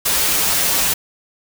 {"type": "noise with comb filter", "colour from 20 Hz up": "white", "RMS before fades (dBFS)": -17, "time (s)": [0.05, 0.94], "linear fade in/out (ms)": 10, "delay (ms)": 8.3, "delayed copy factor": -0.9, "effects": []}